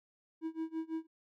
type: tone with tremolo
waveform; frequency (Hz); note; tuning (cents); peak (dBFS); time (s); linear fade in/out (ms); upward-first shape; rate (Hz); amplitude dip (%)
triangle; 322.5; E4; -38; -31; 0.41-1.07; 50; sine; 6; 95
effects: none